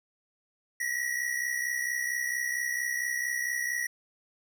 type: tone pair together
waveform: square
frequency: 1889.6 / 1954 Hz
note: A#6 / B6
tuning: +23 / -19 cents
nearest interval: minor second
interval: 58 cents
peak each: -32 / -33 dBFS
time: 0.8-3.87 s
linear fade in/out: 5 ms
effects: none